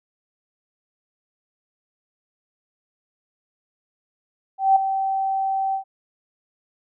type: tone with ADSR envelope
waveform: sine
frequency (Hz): 774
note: G5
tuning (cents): -22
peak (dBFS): -10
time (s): 4.58-5.84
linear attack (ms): 180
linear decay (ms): 7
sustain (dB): -10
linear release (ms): 100
effects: none